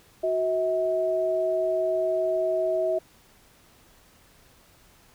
sine tone pair together, 370 / 642.5 Hz, F#4 / E5, 0 / -45 cents, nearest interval minor seventh, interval 955 cents, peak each -28 / -23 dBFS, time 0.23-2.99 s, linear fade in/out 10 ms, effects pink hiss -57 dBFS RMS until 5.14 s

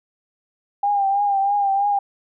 sine tone with vibrato, 800 Hz, G5, 35 cents sharp, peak -16 dBFS, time 0.83-1.99 s, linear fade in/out 5 ms, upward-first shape triangle, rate 3.1 Hz, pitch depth 54 cents each way, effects none

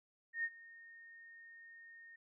sine tone with ADSR envelope, 1842 Hz, A#6, 21 cents flat, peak -33 dBFS, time 0.33-2.16 s, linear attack 110 ms, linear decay 50 ms, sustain -21 dB, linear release 6 ms, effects none

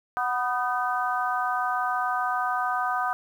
harmonic tone with a mistuned harmonic, 246.9 Hz, B3, in tune, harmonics 3 / 4 / 5 / 6, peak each -28 / -31 / -28 / -31 dBFS, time 0.17-3.13 s, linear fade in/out 0 ms, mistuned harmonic 6, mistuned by +52 cents, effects 9-bit

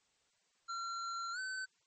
square tone with pitch glide, 1367 to 1525.6 Hz, F6 to G6, -37 to -47 cents, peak -39 dBFS, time 0.68-1.66 s, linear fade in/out 20 ms, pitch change +190 cents, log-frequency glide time 1.32-1.39 s, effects white hiss -75 dBFS RMS until 1.86 s + MP3 32 kbps

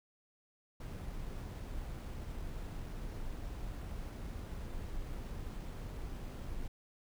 brown noise with sample-and-hold, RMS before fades -42 dBFS, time 0.8-6.68 s, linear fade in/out 5 ms, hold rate 11025 Hz, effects none

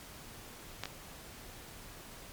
clicks, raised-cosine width 0.2 ms, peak -18 / -20 dBFS, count 2, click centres 0.836 / 0.856 s, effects pink hiss -50 dBFS RMS until 2.32 s + MP3 96 kbps

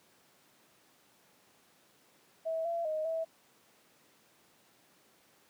sine tone with pitch steps, 649 / 677 / 623 / 651 Hz, E5 / E5 / D#5 / E5, -27 / +46 / +2 / -22 cents, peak -31 dBFS, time 2.45-3.25 s, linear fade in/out 20 ms, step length 200 ms, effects pink hiss -65 dBFS RMS until 5.49 s + high-pass 200 Hz 12 dB/octave

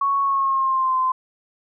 sine tone with pitch glide, 1108.7 to 1034.5 Hz, C#6 to C6, 0 to -20 cents, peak -17 dBFS, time 0.01-1.12 s, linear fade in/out 5 ms, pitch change -120 cents, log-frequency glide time 0.22-0.97 s, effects none

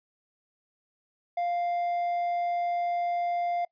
sine tone with hard clipping, 698.5 Hz, F5, in tune, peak -27 dBFS, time 1.37-3.65 s, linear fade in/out 5 ms, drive 3 dB, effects noise-tail reverb RT60 0.1 s tail -23 dB re dry + resampled to 11025 Hz

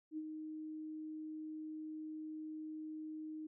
sine tone with ADSR envelope, 311.1 Hz, D#4, in tune, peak -38 dBFS, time 0.11-3.47 s, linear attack 64 ms, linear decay 47 ms, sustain -5 dB, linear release 7 ms, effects none

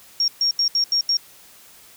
sine tone bursts at uneven times, 5560 Hz, F8, 9 cents flat, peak -16 dBFS, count 6, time 0.2-0.28 / 0.41-0.51 / 0.59-0.68 / 0.75-0.84 / 0.92-1.01 / 1.09-1.17 s, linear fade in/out 2 ms, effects white hiss -48 dBFS RMS until 1.96 s

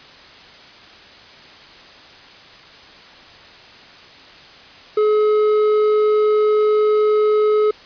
sine tone with hard clipping, 425.3 Hz, G#4, 41 cents sharp, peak -14 dBFS, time 4.97-7.71 s, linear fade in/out 5 ms, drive 6 dB, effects white hiss -42 dBFS RMS until 7.85 s + resampled to 11025 Hz

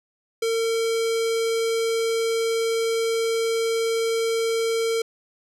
square tone with notch filter, 454.8 Hz, A#4, 43 cents flat, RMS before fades -23 dBFS, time 0.42-5.02 s, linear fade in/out 5 ms, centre 1000 Hz, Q 0.73, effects low-pass 10000 Hz 12 dB/octave

